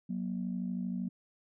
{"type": "tone pair together", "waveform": "sine", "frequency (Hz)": [185, 237.8], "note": ["F#3", "A#3"], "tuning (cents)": [0, 35], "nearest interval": "major third", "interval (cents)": 435, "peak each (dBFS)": [-34, -36], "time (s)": [0.09, 1.09], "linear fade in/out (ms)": 10, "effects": ["tanh soft clip ceiling -25 dBFS"]}